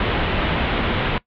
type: low-pass noise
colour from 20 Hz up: pink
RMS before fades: -21 dBFS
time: 0-1.18 s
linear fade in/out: 2 ms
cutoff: 3500 Hz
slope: 48 dB/octave
effects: noise-tail reverb RT60 0.1 s tail -20 dB re dry